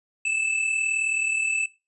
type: tone pair together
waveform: square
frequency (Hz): 2596 / 2635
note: E7 / E7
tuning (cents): -27 / -1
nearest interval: unison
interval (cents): 26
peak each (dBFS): -31 / -24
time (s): 0.25-1.66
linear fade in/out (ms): 5
effects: noise-tail reverb RT60 0.3 s tail -21 dB re dry + resampled to 24000 Hz